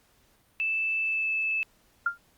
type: tone with pitch glide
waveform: sine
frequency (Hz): 2637 to 2620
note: E7 to E7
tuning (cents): 0 to -11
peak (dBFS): -25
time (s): 0.6-1.63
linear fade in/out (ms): 0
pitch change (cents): -11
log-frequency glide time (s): 1.01-1.31
type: tone with exponential decay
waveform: sine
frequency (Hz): 1396.9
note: F6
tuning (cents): 0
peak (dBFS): -19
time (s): 2.06-2.18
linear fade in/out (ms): 5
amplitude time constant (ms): 26
effects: pink hiss -64 dBFS RMS until 2.37 s + Opus 48 kbps